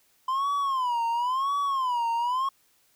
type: tone with vibrato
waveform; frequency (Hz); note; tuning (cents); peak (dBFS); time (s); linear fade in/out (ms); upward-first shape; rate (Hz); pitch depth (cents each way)
triangle; 1025; C6; -36; -22; 0.28-2.49; 5; sine; 0.96; 180
effects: white hiss -65 dBFS RMS until 2.95 s